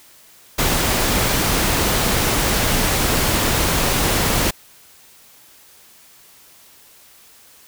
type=noise; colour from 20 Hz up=pink; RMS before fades=-18 dBFS; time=0.58-4.51 s; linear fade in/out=10 ms; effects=white hiss -48 dBFS RMS until 7.67 s